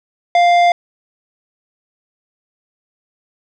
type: tone with tanh clipping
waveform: triangle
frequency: 698.5 Hz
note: F5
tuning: in tune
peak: -10 dBFS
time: 0.35-0.72 s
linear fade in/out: 2 ms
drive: 16 dB
effects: none